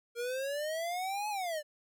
square exponential two-way sweep, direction up then down, 466.2 to 857 to 582 Hz, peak -34 dBFS, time 0.15-1.63 s, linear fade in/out 50 ms, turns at 1.29 s, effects none

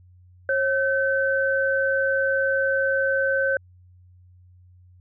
sine tone pair together, 542 / 1533 Hz, C#5 / G6, -39 / -39 cents, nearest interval octave + tritone, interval 1800 cents, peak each -22 / -22 dBFS, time 0.49-3.57 s, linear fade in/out 2 ms, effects added 90 Hz sine -49 dBFS peak until 5 s

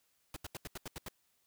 pink noise bursts, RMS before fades -43 dBFS, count 8, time 0.34-1.085 s, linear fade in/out 2 ms, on 24 ms, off 79 ms, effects white hiss -75 dBFS RMS until 1.46 s

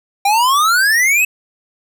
square exponential sweep, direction up, 784 to 2637 Hz, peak -11 dBFS, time 0.25-1.25 s, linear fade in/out 5 ms, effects none

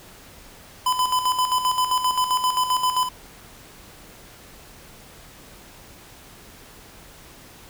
square tone with tremolo, 1008 Hz, B5, 35 cents sharp, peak -18 dBFS, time 0.86-3.09 s, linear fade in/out 5 ms, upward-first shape square, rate 7.6 Hz, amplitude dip 60%, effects pink hiss -46 dBFS RMS until 7.69 s

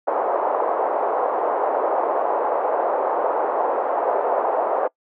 pink band-pass noise, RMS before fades -21 dBFS, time 0.07-4.88 s, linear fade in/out 10 ms, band 470 to 940 Hz, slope 24 dB/octave, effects noise-tail reverb RT60 0.1 s tail -24 dB re dry + high-pass 300 Hz 12 dB/octave

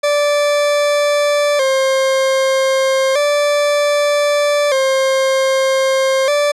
40% pulse tone with vibrato, 557 Hz, C#5, 8 cents sharp, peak -11 dBFS, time 0.03-6.52 s, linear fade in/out 10 ms, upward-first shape square, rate 0.32 Hz, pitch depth 81 cents each way, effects low-pass 9000 Hz 12 dB/octave

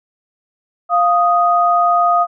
sine tone pair together, 698.5 / 1244.5 Hz, F5 / D#6, 0 / 0 cents, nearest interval minor seventh, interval 1000 cents, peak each -13 dBFS, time 0.89-2.27 s, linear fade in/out 50 ms, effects none

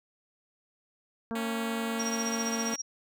harmonic tone, 228.1 Hz, A#3, 37 cents flat, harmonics 1 / 2 / 3 / 4 / 5 / 6 / 7, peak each -32 / -38 / -42 / -44 / -46 / -48 / -49 dBFS, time 1.31-2.74 s, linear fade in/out 0 ms
5% pulse tone, 277.2 Hz, C#4, in tune, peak -24 dBFS, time 1.35-2.76 s, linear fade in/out 5 ms
sine tone with tremolo, 5650 Hz, F8, 19 cents sharp, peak -29 dBFS, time 1.99-2.82 s, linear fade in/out 10 ms, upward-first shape triangle, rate 15 Hz, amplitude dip 100%
effects none

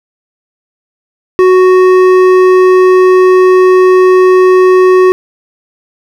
triangle tone with hard clipping, 370 Hz, F#4, in tune, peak -4 dBFS, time 1.39-5.12 s, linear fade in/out 0 ms, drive 14 dB, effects none

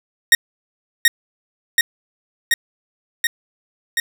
sawtooth tone with echo, 1864.7 Hz, A#6, in tune, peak -3 dBFS, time 0.32-0.35 s, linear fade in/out 2 ms, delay 730 ms, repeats 5, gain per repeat -2 dB, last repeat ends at 4 s, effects none

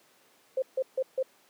sine tone bursts, 524 Hz, C5, 2 cents sharp, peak -24 dBFS, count 4, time 0.57-1.228 s, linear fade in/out 5 ms, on 52 ms, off 150 ms, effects pink hiss -62 dBFS RMS until 1.49 s + high-pass 300 Hz 12 dB/octave

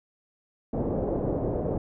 white low-pass noise, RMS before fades -28 dBFS, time 0.73-1.78 s, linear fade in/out 5 ms, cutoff 550 Hz, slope 24 dB/octave, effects none

